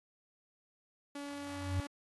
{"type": "tone", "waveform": "sawtooth", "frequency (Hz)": 285.1, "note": "C#4", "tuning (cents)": 49, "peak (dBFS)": -37, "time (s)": [1.15, 1.87], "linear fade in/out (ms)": 5}
{"type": "tone with exponential growth", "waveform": "sine", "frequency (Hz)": 92, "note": "F#2", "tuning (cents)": -9, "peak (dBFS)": -28, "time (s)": [1.29, 1.8], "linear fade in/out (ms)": 0, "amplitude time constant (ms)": 110}
{"effects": ["AAC 32 kbps"]}